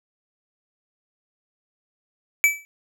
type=tone with exponential decay; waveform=square; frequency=2306 Hz; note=D7; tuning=32 cents flat; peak=-11 dBFS; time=2.44-2.65 s; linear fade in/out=0 ms; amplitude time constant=44 ms; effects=none